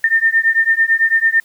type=beating tone pair; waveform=sine; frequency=1805 / 1814 Hz; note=A6 / A#6; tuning=+44 / -48 cents; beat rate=9 Hz; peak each=-14 dBFS; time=0.04-1.4 s; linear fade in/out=2 ms; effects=white hiss -52 dBFS RMS until 1.44 s